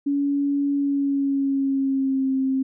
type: tone with pitch glide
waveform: sine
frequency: 282.8 to 265.4 Hz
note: C#4 to C4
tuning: +35 to +25 cents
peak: -19 dBFS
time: 0.06-2.63 s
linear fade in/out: 10 ms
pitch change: -110 cents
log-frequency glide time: 0.74-2.33 s
effects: none